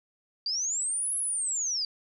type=linear two-way sweep; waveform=sine; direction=up then down; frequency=4640 to 10930 to 4640 Hz; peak=-27 dBFS; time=0.46-1.85 s; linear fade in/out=2 ms; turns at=1.16 s; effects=none